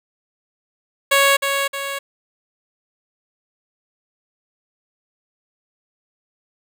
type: tone with echo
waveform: 10% pulse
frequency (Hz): 554.4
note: C#5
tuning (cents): 0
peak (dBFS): -4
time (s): 1.11-1.37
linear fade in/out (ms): 10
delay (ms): 310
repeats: 2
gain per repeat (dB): -6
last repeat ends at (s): 1.99
effects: none